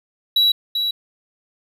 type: tone pair in turn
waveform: triangle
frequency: 3906 / 3906 Hz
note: B7 / B7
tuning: -20 / -20 cents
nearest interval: unison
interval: 0 cents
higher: neither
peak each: -11 / -17 dBFS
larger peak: first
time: 0.36-0.52 / 0.75-0.91 s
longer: neither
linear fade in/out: 5 ms
effects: none